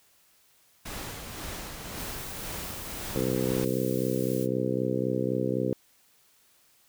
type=noise with tremolo; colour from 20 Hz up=pink; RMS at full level=-37 dBFS; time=0.85-3.65 s; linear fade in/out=10 ms; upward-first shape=sine; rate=1.9 Hz; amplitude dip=35%
type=noise; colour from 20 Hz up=blue; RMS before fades=-42 dBFS; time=1.94-4.48 s; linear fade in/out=50 ms
type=harmonic tone; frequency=63.9 Hz; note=C2; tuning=40 cents flat; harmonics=2 / 3 / 4 / 5 / 6 / 7 / 8; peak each=-33 / -33 / -33 / -33 / -33 / -33 / -33 dBFS; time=3.16-5.73 s; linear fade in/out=0 ms
effects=white hiss -63 dBFS RMS until 6.88 s